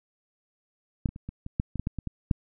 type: clicks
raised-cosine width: 5 ms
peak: -12 / -23 / -28 / -23 / -24 / -12 / -20 / -17 / -15 / -20 / -19 / -9 dBFS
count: 12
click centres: 1.058 / 1.09 / 1.161 / 1.29 / 1.464 / 1.599 / 1.757 / 1.796 / 1.871 / 1.987 / 2.073 / 2.312 s
effects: none